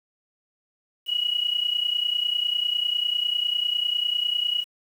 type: tone pair together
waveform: sine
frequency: 2891 / 2921 Hz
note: F#7 / F#7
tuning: -41 / -23 cents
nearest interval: unison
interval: 18 cents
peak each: -26 / -24 dBFS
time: 1.06-4.65 s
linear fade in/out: 50 ms
effects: 8-bit